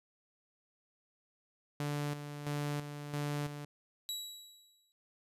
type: tone with tremolo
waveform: sawtooth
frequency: 146.1 Hz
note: D3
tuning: 9 cents flat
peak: -30 dBFS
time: 1.8-3.65 s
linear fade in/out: 2 ms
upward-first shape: square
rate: 1.5 Hz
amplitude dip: 60%
type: tone with exponential decay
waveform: sawtooth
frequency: 3900 Hz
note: B7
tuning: 23 cents flat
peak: -32 dBFS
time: 4.09-4.92 s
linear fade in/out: 0 ms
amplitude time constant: 180 ms
effects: resampled to 32000 Hz